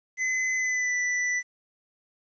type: tone with pitch glide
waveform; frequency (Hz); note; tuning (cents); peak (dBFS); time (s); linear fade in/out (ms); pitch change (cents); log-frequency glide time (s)
square; 2033 to 1978.6; B6 to B6; +50 to +3; -25; 0.17-1.43; 50; -47; 0.56-0.95
effects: resampled to 16000 Hz + 10-bit